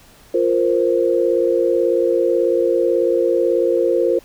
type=chord; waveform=sine; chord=F suspended fourth; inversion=none; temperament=just; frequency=349.2 / 465.6 / 523.8 Hz; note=F4 / Bb4 / C5; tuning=0 / -2 / +2 cents; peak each=-18 dBFS; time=0.34-4.19 s; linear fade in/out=5 ms; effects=pink hiss -48 dBFS RMS until 4.24 s